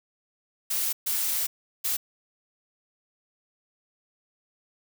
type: noise bursts at uneven times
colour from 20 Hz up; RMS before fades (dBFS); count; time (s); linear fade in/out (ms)
blue; -27; 3; 0.7-0.93 / 1.06-1.47 / 1.84-1.97; 10
effects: none